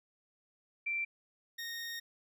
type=tone pair in turn; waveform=sine / 20% pulse; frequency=2349 / 1855.8 Hz; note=D7 / A#6; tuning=0 / -8 cents; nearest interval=major third; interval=408 cents; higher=first; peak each=-32 / -34 dBFS; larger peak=first; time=0.86-1.05 / 1.58-2 s; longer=second; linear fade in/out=10 ms; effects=none